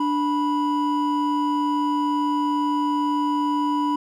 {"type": "tone pair together", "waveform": "triangle", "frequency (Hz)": [293.7, 983.3], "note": ["D4", "B5"], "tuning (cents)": [0, -8], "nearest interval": "octave + major sixth", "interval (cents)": 2092, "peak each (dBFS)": [-20, -21], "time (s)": [0, 3.96], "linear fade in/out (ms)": 5, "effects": []}